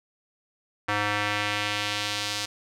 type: tone with band-pass filter sweep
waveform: square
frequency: 103.83 Hz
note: G#2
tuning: in tune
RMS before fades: -28 dBFS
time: 0.88-2.46 s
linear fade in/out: 10 ms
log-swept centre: 1600 to 4800 Hz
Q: 1.2
effects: none